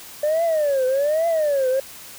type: tone with vibrato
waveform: sine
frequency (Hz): 587.3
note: D5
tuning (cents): 0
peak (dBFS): -15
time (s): 0.23-1.8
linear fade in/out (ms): 5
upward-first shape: triangle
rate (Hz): 1.2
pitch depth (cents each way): 260
effects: tanh soft clip ceiling -15 dBFS + white hiss -40 dBFS RMS until 2.18 s